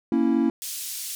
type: chord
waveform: triangle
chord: A# diminished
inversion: none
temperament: equal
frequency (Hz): 233.1 / 277.2 / 329.6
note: A#3 / C#4 / E4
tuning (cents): 0 / 0 / 0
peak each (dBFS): -21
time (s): 0.12-0.5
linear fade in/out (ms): 2
type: band-pass noise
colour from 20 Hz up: white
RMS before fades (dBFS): -33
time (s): 0.62-1.15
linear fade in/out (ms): 0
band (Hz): 4000 to 13000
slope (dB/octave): 12
effects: none